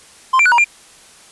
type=tone with pitch steps; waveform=triangle; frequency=1043 / 2359 / 1477 / 951 / 2391 Hz; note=C6 / D7 / F#6 / A#5 / D7; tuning=-6 / +7 / -3 / +34 / +30 cents; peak=-7 dBFS; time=0.33-0.645 s; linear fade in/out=10 ms; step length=63 ms; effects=white hiss -44 dBFS RMS until 1.31 s + resampled to 24000 Hz